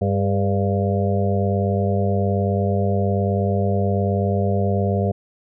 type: harmonic tone with a mistuned harmonic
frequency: 98.8 Hz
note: G2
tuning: 14 cents sharp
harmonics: 1 / 2 / 4 / 5 / 6 / 7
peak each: -20 / -23 / -26 / -27 / -28 / -28 dBFS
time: 0.01-5.12 s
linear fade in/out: 10 ms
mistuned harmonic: 4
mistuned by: +44 cents
effects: none